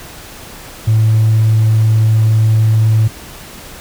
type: tone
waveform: triangle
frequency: 110 Hz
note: A2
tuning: in tune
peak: -4 dBFS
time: 0.87-3.08 s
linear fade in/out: 10 ms
effects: tanh soft clip ceiling -4 dBFS + pink hiss -33 dBFS RMS until 3.8 s